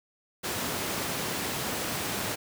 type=high-pass noise; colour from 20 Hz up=pink; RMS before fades=-32 dBFS; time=0.43-2.36 s; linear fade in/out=20 ms; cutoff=130 Hz; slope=12 dB/octave; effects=none